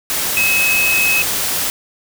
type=tone in noise; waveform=sine; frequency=2568 Hz; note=E7; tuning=46 cents flat; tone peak=-13 dBFS; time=0.37-1.22 s; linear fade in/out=0 ms; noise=white; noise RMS=-19 dBFS; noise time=0.1-1.7 s; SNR=+3 dB; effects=none